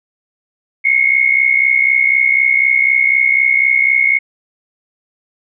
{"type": "tone pair together", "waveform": "sine", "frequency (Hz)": [2145, 2209], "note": ["C7", "C#7"], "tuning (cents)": [42, -7], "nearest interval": "minor second", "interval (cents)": 51, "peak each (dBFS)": -12, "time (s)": [0.84, 4.19], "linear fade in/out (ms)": 20, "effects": []}